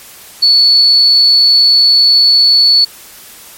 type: tone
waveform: sine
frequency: 4435 Hz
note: C#8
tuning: in tune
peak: -4 dBFS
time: 0.42-2.85 s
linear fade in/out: 10 ms
effects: white hiss -35 dBFS RMS until 3.57 s + MP3 64 kbps